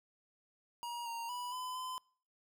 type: tone with pitch steps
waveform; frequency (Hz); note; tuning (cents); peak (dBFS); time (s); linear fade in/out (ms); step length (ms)
square; 951 / 928 / 982 / 1010 / 1020; A#5 / A#5 / B5 / B5 / C6; +34 / -8 / -10 / +39 / -44; -40; 0.83-1.98; 0; 230
effects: noise-tail reverb RT60 0.5 s tail -26 dB re dry